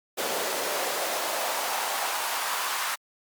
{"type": "noise with high-pass filter sweep", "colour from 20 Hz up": "pink", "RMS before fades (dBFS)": -29, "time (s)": [0.17, 2.96], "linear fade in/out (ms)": 20, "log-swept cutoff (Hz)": [460, 1100], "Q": 1.9, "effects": ["Opus 48 kbps"]}